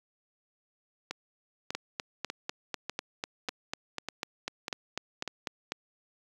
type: two click trains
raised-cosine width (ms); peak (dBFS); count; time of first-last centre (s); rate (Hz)
0.2; -17 / -15; 8 / 17; 1.11-5.277 / 1.75-5.72; 1.68 / 4.03
effects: high-pass 150 Hz 12 dB/octave + 9-bit